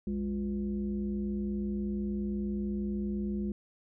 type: tone with frequency modulation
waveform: sine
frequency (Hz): 204.8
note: G#3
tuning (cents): -24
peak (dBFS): -30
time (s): 0.07-3.52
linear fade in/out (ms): 2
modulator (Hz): 146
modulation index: 0.73
effects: none